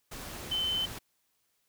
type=tone in noise; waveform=sine; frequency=3063 Hz; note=G7; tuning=41 cents flat; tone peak=-28 dBFS; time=0.51-0.86 s; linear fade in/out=10 ms; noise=pink; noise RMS=-42 dBFS; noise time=0.11-0.99 s; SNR=+11 dB; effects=white hiss -75 dBFS RMS until 1.68 s